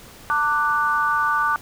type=chord; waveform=sine; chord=D major; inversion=second; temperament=equal with one note detuned; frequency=898.5 / 1174.7 / 1480 Hz; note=A5 / D6 / F#6; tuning=+36 / 0 / 0 cents; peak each=-25 / -20 / -22 dBFS; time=0.3-1.56 s; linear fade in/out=0 ms; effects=pink hiss -44 dBFS RMS until 1.61 s